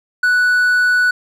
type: tone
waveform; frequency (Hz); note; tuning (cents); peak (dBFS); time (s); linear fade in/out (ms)
triangle; 1480; F#6; 0; -9; 0.23-1.11; 5
effects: none